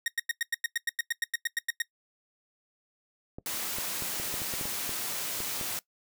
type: tone bursts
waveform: sawtooth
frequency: 1864.7 Hz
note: A#6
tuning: in tune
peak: -23 dBFS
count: 16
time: 0.06-1.82 s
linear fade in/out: 2 ms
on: 20 ms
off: 96 ms
type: clicks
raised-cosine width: 2 ms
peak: -26 dBFS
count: 12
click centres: 3.385 / 3.785 / 4.023 / 4.199 / 4.341 / 4.418 / 4.538 / 4.612 / 4.655 / 4.893 / 5.404 / 5.612 s
type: high-pass noise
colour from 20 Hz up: white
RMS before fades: -34 dBFS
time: 3.46-5.79 s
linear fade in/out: 0 ms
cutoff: 110 Hz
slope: 12 dB/octave
effects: noise-tail reverb RT60 0.1 s tail -20 dB re dry